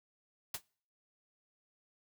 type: noise with exponential decay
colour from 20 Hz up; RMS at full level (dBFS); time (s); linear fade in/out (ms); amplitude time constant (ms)
white; -32; 0.54-0.62; 5; 16
effects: noise-tail reverb RT60 0.5 s tail -26 dB re dry